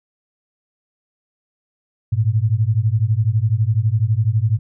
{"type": "beating tone pair", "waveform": "sine", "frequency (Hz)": [103.83, 115.83], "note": ["G#2", "A#2"], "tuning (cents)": [0, -11], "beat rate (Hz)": 12, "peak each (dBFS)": -17, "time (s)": [2.12, 4.59], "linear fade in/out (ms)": 10, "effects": []}